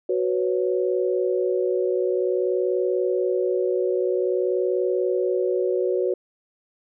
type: chord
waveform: sine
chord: F# suspended fourth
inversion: none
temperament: equal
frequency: 370 / 493.9 / 554.4 Hz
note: F#4 / B4 / C#5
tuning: 0 / 0 / 0 cents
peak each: -22 / -25 / -27 dBFS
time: 0.09-6.14 s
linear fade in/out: 5 ms
effects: none